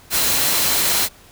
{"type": "tone in noise", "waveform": "sine", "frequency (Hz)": 4092, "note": "C8", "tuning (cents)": -39, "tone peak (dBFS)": -28, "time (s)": [0.1, 1.09], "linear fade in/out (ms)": 50, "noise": "white", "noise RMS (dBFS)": -18, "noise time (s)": [0.1, 1.09], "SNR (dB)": -13, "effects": ["pink hiss -47 dBFS RMS until 1.31 s"]}